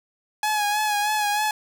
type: tone with vibrato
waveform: sawtooth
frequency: 839 Hz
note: G#5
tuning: 17 cents sharp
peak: -17 dBFS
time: 0.43-1.51 s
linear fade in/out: 2 ms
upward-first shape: sine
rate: 3.2 Hz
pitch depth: 38 cents each way
effects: none